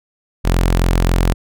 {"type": "tone", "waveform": "sawtooth", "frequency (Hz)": 43.65, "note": "F1", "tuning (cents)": 0, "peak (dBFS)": -8, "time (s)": [0.44, 1.34], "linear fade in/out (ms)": 20, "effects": []}